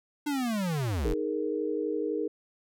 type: linear sweep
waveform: square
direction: down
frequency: 301.1 to 35.61 Hz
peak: -28 dBFS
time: 0.26-1.14 s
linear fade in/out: 10 ms
type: chord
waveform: sine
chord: D# suspended fourth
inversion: none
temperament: just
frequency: 311.1 / 414.8 / 466.7 Hz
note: D#4 / G#4 / A#4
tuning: 0 / -2 / +2 cents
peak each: -32 dBFS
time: 1.04-2.28 s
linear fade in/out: 10 ms
effects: none